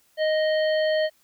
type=harmonic tone; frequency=622.3 Hz; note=D#5; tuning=in tune; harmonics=1 / 3 / 5 / 7; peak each=-20 / -30 / -34 / -37 dBFS; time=0.17-1.1 s; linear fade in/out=50 ms; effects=white hiss -63 dBFS RMS until 1.23 s